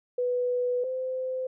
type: tone pair in turn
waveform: sine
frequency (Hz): 493.9 / 515.5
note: B4 / C5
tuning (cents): 0 / -26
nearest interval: minor second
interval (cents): 74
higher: second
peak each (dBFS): -24 / -28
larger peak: first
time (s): 0.18-0.84 / 0.84-1.47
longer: first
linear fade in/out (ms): 5
effects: none